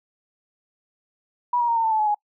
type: tone with pitch steps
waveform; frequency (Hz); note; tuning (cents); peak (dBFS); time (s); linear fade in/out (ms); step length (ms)
sine; 972 / 950.9 / 930.3 / 910.1 / 890.3 / 871 / 852.1 / 833.6; B5 / A#5 / A#5 / A#5 / A5 / A5 / G#5 / G#5; -28 / +34 / -4 / -42 / +20 / -18 / +44 / +6; -18; 1.53-2.146; 5; 77
effects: noise-tail reverb RT60 0.1 s tail -26 dB re dry